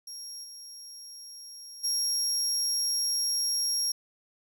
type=tone with level steps; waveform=30% pulse; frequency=5588 Hz; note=F8; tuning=in tune; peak=-35 / -39 / -22 dBFS; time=0.07-3.92 s; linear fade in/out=5 ms; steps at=0.43 / 1.83 s; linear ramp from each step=20 ms; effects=none